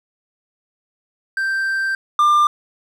triangle tone pair in turn, 1568 / 1194.6 Hz, G6 / D6, 0 / +29 cents, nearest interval perfect fourth, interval 471 cents, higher first, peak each -16 / -9 dBFS, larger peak second, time 1.37-1.95 / 2.19-2.47 s, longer first, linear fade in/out 2 ms, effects none

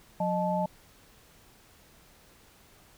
sine tone cluster, 180.2 / 617 / 870 Hz, F#3 / D#5 / A5, -45 / -15 / -20 cents, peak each -30 dBFS, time 0.2-0.66 s, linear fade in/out 5 ms, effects pink hiss -58 dBFS RMS until 2.97 s

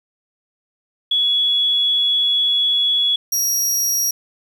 sine / sawtooth tone pair in turn, 3376 / 5678 Hz, G#7 / F8, +28 / +28 cents, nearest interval major sixth, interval 900 cents, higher second, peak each -14 dBFS, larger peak neither, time 1.11-3.16 / 3.32-4.11 s, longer first, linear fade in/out 5 ms, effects 8-bit

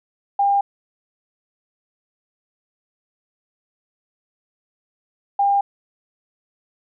sine tone pair in turn, 801 / 801 Hz, G5 / G5, +37 / +37 cents, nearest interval unison, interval 0 cents, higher neither, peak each -14 dBFS, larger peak neither, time 0.39-0.61 / 5.39-5.61 s, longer neither, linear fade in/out 5 ms, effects none

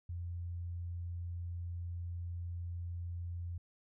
sine tone, 86.7 Hz, F2, 12 cents flat, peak -38 dBFS, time 0.09-3.58 s, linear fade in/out 5 ms, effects none

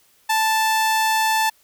sawtooth tone, 880 Hz, A5, in tune, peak -13 dBFS, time 0.29-1.5 s, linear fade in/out 10 ms, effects white hiss -58 dBFS RMS until 1.63 s

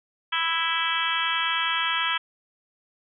harmonic tone with a mistuned harmonic, 329.6 Hz, E4, in tune, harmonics 3 / 4 / 5 / 6 / 7 / 8 / 9 / 10, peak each -31 / -29 / -30 / -33 / -33 / -32 / -31 / -30 dBFS, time 0.32-2.18 s, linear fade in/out 10 ms, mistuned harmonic 9, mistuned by +51 cents, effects none

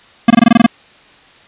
square tone bursts, 233.1 Hz, A#3, in tune, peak -3 dBFS, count 9, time 0.28-0.664 s, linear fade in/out 5 ms, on 24 ms, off 21 ms, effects white hiss -44 dBFS RMS until 1.47 s + resampled to 8000 Hz

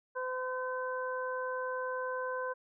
harmonic tone, 510 Hz, C5, 44 cents flat, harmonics 1 / 2 / 3, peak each -36 / -38 / -40 dBFS, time 0.15-2.54 s, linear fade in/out 20 ms, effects none

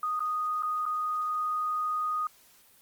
sine tone with dropouts, 1240 Hz, D#6, 6 cents flat, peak -27 dBFS, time 0.03-2.27 s, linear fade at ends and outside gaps 2 ms, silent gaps 0.194-0.204 / 0.624-0.632 / 0.855-0.862 s, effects white hiss -59 dBFS RMS until 2.81 s + Opus 32 kbps

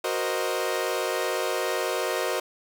sawtooth chord, C half-diminished seventh, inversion second, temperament equal, 370 / 466.2 / 523.3 / 622.3 Hz, Gb4 / Bb4 / C5 / Eb5, 0 / 0 / 0 / 0 cents, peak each -27 dBFS, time 0.04-2.4 s, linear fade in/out 5 ms, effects none

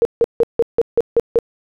sine tone bursts, 466.2 Hz, A#4, in tune, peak -9 dBFS, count 8, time 0.02-1.388 s, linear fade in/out 0 ms, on 31 ms, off 160 ms, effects none

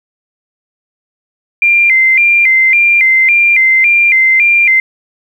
sine tone with vibrato, 2226 Hz, C#7, 7 cents sharp, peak -5 dBFS, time 1.62-4.8 s, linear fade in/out 2 ms, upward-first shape square, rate 1.8 Hz, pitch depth 120 cents each way, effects 7-bit

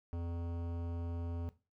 sine tone with hard clipping, 85.1 Hz, F2, 44 cents flat, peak -39 dBFS, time 0.13-1.49 s, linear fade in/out 0 ms, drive 17 dB, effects noise-tail reverb RT60 0.3 s tail -17 dB re dry

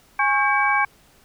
sine tone cluster, 826 / 1098 / 1599 / 2283 Hz, G#5 / C#6 / G6 / D7, -10 / -17 / +34 / -50 cents, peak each -22 dBFS, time 0.19-0.85 s, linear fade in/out 5 ms, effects pink hiss -55 dBFS RMS until 1.24 s

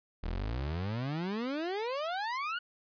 30% pulse exponential sweep, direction up, 37 to 1480 Hz, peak -30 dBFS, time 0.23-2.59 s, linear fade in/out 10 ms, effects resampled to 11025 Hz

